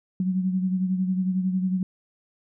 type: beating tone pair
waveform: sine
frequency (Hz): 185 / 196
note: F#3 / G3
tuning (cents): 0 / 0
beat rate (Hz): 11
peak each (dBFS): -22 / -31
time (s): 0.2-1.83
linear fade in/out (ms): 2
effects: none